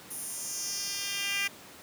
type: tone with high-pass filter sweep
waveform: 10% pulse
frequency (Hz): 399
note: G4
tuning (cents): +31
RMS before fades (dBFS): -34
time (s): 0.1-1.48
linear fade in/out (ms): 10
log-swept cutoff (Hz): 11000 to 2300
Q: 2.2
effects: pink hiss -49 dBFS RMS until 1.82 s + high-pass 150 Hz 12 dB/octave